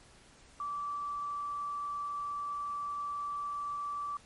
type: tone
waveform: sine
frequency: 1160 Hz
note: D6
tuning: 22 cents flat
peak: -34 dBFS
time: 0.6-4.17 s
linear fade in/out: 2 ms
effects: pink hiss -59 dBFS RMS until 4.25 s + MP3 48 kbps